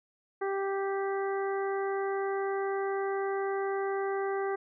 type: harmonic tone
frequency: 392 Hz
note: G4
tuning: in tune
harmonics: 1 / 2 / 3 / 4 / 5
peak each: -30 / -36 / -40 / -42 / -44 dBFS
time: 0.41-4.56 s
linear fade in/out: 10 ms
effects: none